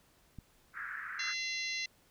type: click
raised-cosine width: 5 ms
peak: -33 dBFS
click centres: 0.387 s
type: band-pass noise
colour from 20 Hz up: pink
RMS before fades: -42 dBFS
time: 0.73-1.35 s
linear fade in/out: 50 ms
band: 1400 to 1800 Hz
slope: 48 dB/octave
type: harmonic tone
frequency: 684 Hz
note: F5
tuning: 36 cents flat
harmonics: 3 / 4 / 5 / 6 / 7 / 8 / 9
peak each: -38 / -42 / -48 / -40 / -50 / -49 / -45 dBFS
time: 1.19-1.86 s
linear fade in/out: 5 ms
effects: pink hiss -67 dBFS RMS until 2.1 s